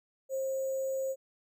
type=tone with sample-and-hold; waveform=sine; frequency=533 Hz; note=C5; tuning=32 cents sharp; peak=-30 dBFS; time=0.29-1.16 s; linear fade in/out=50 ms; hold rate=7350 Hz; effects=none